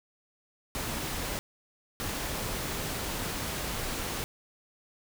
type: noise bursts at uneven times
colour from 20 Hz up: pink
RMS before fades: -34 dBFS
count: 2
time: 0.75-1.39 / 2-4.24 s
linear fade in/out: 0 ms
effects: none